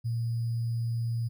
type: tone with sample-and-hold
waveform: sine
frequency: 116.2 Hz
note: A#2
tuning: 5 cents flat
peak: -27 dBFS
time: 0.04-1.29 s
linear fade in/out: 20 ms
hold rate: 4900 Hz
effects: none